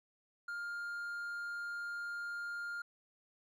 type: tone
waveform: triangle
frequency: 1406 Hz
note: F6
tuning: 11 cents sharp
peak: -37 dBFS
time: 0.48-2.82 s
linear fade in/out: 5 ms
effects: none